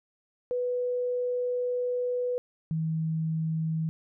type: tone pair in turn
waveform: sine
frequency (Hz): 493.9 / 160.13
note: B4 / E3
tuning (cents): 0 / -50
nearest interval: octave + perfect fifth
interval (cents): 1950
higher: first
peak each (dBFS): -26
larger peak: neither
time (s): 0.51-2.38 / 2.71-3.89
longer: first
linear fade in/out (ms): 0
effects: none